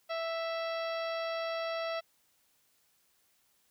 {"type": "harmonic tone with a mistuned harmonic", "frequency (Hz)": 659.3, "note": "E5", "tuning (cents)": 0, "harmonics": [1, 2, 3, 4, 5, 6, 7, 8], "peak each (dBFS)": [-34, -40, -44, -46, -48, -50, -51, -52], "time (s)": [0.09, 2.01], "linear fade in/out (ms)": 20, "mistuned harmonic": 8, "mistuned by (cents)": 67, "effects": ["white hiss -71 dBFS RMS until 3.7 s"]}